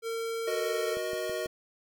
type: tone with pitch glide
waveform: square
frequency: 456.1 to 451.1 Hz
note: A#4 to A4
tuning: -38 to +43 cents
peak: -32 dBFS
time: 0.02-0.98 s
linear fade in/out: 50 ms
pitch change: -19 cents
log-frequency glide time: 0.48-0.6 s
type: chord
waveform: square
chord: D# minor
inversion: first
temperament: equal with one note detuned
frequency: 370 / 474.3 / 622.3 Hz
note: F#4 / A#4 / D#5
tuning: 0 / +30 / 0 cents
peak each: -37 / -37 / -35 dBFS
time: 0.47-1.47 s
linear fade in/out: 10 ms
type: click train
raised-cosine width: 2 ms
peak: -30 dBFS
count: 4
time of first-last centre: 0.97-1.459 s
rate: 6.13 Hz
effects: none